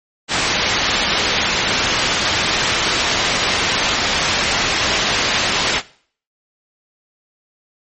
white low-pass noise, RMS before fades -18 dBFS, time 0.28-5.82 s, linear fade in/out 50 ms, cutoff 4300 Hz, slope 12 dB/octave, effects noise-tail reverb RT60 0.5 s tail -19 dB re dry + MP3 32 kbps

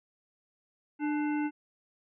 harmonic tone with a mistuned harmonic, 298.7 Hz, D4, 29 cents sharp, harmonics 1 / 3 / 5 / 7 / 9, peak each -28 / -38 / -42 / -45 / -47 dBFS, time 0.99-1.51 s, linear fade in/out 50 ms, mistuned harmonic 3, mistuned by -65 cents, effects none

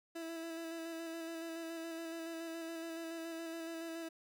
30% pulse tone with vibrato, 329.6 Hz, E4, in tune, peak -39 dBFS, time 0.15-4.09 s, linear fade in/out 10 ms, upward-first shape square, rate 7.1 Hz, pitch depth 17 cents each way, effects none

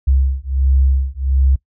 sine beating tone pair, 66.2 / 67.6 Hz, C2 / C#2, +21 / -43 cents, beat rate 1.4 Hz, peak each -15 dBFS, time 0.07-1.56 s, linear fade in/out 10 ms, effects noise-tail reverb RT60 0.1 s tail -21 dB re dry

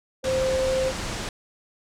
sine tone, 523.3 Hz, C5, in tune, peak -21 dBFS, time 0.23-0.93 s, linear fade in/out 50 ms
pink low-pass noise, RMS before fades -31 dBFS, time 0.24-1.29 s, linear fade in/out 2 ms, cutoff 8300 Hz, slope 24 dB/octave
effects none

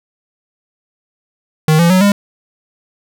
square tone with pitch steps, 156 / 170.12 / 185.52 / 202.3 Hz, D#3 / F3 / F#3 / G#3, +5 / -45 / +5 / -45 cents, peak -8 dBFS, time 1.68-2.12 s, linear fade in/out 2 ms, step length 110 ms, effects none

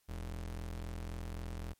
square ring-modulated tone, 61.74 Hz, B1, in tune, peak -37 dBFS, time 0.08-1.74 s, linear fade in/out 20 ms, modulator 21.9 Hz, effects white hiss -75 dBFS RMS until 1.79 s + MP3 64 kbps

